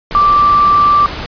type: tone in noise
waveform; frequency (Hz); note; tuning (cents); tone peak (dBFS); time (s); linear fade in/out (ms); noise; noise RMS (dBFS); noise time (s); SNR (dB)
sine; 1172; D6; -4; -6; 0.15-1.06; 0; pink; -23; 0.11-1.26; +14
effects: resampled to 11025 Hz

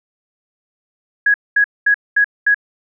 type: tone bursts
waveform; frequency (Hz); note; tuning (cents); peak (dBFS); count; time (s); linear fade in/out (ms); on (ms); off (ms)
sine; 1664; G#6; +3; -9; 5; 1.26-2.545; 5; 81; 220
effects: none

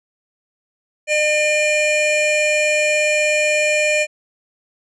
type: tone pair together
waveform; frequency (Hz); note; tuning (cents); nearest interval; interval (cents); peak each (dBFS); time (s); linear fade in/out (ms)
square; 604.6 / 2406; D#5 / D7; -50 / +41; 2 octaves; 2391; -18; 1.07-4.07; 50
effects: resampled to 22050 Hz

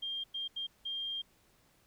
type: tone bursts at uneven times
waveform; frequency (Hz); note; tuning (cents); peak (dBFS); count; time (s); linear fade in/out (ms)
sine; 3201; G7; +36; -35; 4; 0.02-0.24 / 0.34-0.48 / 0.56-0.67 / 0.85-1.22; 10
effects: pink hiss -68 dBFS RMS until 1.86 s

